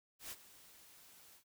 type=noise with ADSR envelope; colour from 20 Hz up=white; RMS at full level=-45 dBFS; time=0.19-1.44 s; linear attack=120 ms; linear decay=43 ms; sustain=-16 dB; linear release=91 ms; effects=none